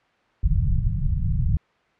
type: low-pass noise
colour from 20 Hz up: pink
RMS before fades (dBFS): -21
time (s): 0.43-1.57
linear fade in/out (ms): 2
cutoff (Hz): 160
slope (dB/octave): 48
effects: white hiss -61 dBFS RMS until 1.99 s + low-pass 2000 Hz 12 dB/octave